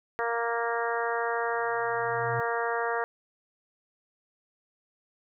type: harmonic tone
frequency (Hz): 233.1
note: A#3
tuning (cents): 0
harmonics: 2 / 3 / 4 / 5 / 6 / 7 / 8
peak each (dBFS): -31 / -33 / -34 / -35 / -36 / -36 / -37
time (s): 0.19-3.04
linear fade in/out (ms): 0
type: tone with exponential growth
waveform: triangle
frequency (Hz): 122.9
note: B2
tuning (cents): -8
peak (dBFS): -28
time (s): 1.43-2.4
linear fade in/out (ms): 0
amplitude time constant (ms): 210
effects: none